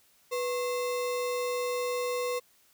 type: tone with sample-and-hold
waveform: sine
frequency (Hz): 492.8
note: B4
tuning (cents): -4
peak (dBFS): -28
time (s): 0.31-2.4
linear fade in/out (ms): 20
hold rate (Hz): 1575
effects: white hiss -64 dBFS RMS until 2.73 s